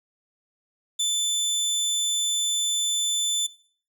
25% pulse tone, 3520 Hz, A7, in tune, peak -18 dBFS, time 0.99-3.47 s, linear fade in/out 10 ms, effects noise-tail reverb RT60 0.5 s tail -20 dB re dry

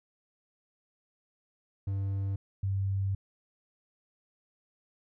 triangle / sine tone pair in turn, 98 / 97.45 Hz, G2 / G2, 0 / -10 cents, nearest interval unison, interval 10 cents, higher first, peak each -27 dBFS, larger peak neither, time 1.87-2.36 / 2.63-3.15 s, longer second, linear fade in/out 5 ms, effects none

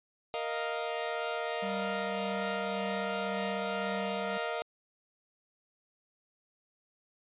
sawtooth chord, Bb suspended fourth, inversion none, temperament equal, 466.2 / 622.3 / 698.5 Hz, Bb4 / Eb5 / F5, 0 / 0 / 0 cents, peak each -33 dBFS, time 0.34-4.62 s, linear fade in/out 0 ms
square tone with tremolo, 195.2 Hz, G3, 7 cents flat, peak -37 dBFS, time 1.62-4.38 s, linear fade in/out 10 ms, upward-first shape sine, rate 1.8 Hz, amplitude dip 35%
effects resampled to 8000 Hz

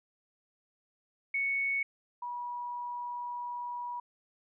sine tone pair in turn, 2217 / 968.9 Hz, C#7 / B5, 0 / -33 cents, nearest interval octave + major second, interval 1433 cents, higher first, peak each -28 / -35 dBFS, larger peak first, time 1.34-1.83 / 2.22-4 s, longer second, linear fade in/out 5 ms, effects none

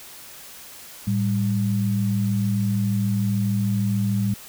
sine tone pair together, 110.8 / 197.42 Hz, A2 / G3, +13 / +13 cents, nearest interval minor seventh, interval 1000 cents, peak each -22 dBFS, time 1.07-4.34 s, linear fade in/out 5 ms, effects white hiss -42 dBFS RMS until 4.48 s

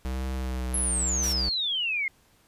square tone with vibrato, 64 Hz, C2, 38 cents flat, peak -29 dBFS, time 0.05-1.49 s, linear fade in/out 0 ms, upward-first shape sine, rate 1.1 Hz, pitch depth 32 cents each way
sine exponential sweep, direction down, 11160 to 2090 Hz, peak -25 dBFS, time 0.74-2.08 s, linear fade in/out 2 ms
white noise, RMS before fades -35 dBFS, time 1.22-1.34 s, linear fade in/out 20 ms
effects pink hiss -62 dBFS RMS until 2.47 s + resampled to 32000 Hz

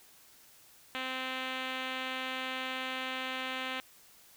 5% pulse tone with low-pass filter, 259.4 Hz, C4, 15 cents flat, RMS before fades -37 dBFS, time 0.95-3.8 s, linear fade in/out 0 ms, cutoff 3400 Hz, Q 1.6, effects white hiss -59 dBFS RMS until 4.36 s

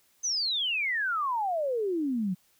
sine exponential sweep, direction down, 6310 to 174.61 Hz, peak -26 dBFS, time 0.23-2.35 s, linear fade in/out 20 ms, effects white hiss -66 dBFS RMS until 2.59 s

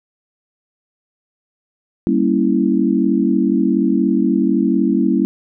sine chord, G diminished seventh, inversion none, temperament equal, 196 / 233.1 / 277.2 / 329.6 Hz, G3 / Bb3 / Db4 / Fb4, 0 / 0 / 0 / 0 cents, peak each -18 dBFS, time 2.07-5.25 s, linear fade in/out 0 ms, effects none

